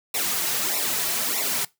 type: noise with flanger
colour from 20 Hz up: white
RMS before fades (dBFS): -25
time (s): 0.14-1.65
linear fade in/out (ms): 5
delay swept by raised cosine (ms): 0.63 to 4.03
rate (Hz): 1.6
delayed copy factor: -0.8
effects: noise-tail reverb RT60 0.2 s tail -21 dB re dry + high-pass 150 Hz 12 dB/octave